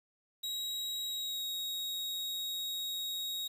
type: tone with pitch glide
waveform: 40% pulse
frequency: 3832 to 3779 Hz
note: A#7 to A#7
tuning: +47 to +23 cents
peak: -34 dBFS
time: 0.43-3.48 s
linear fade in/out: 10 ms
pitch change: -24 cents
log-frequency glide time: 1.09-1.45 s
effects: 10-bit